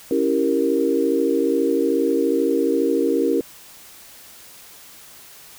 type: chord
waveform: sine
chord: C# diminished seventh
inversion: none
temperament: equal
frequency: 277.2 / 329.6 / 392 / 466.2 Hz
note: C#4 / E4 / G4 / Bb4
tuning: 0 / 0 / 0 / 0 cents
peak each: -22 / -22 / -23 / -21 dBFS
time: 0.11-3.41 s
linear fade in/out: 2 ms
effects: white hiss -44 dBFS RMS until 5.58 s